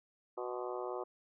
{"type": "harmonic tone with a mistuned harmonic", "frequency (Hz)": 123.47, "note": "B2", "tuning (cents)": 0, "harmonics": [3, 4, 5, 6, 7, 8, 9, 10], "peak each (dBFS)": [-41, -43, -45, -47, -48, -49, -50, -51], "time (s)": [0.37, 1.04], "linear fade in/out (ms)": 10, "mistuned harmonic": 8, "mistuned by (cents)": 65, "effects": []}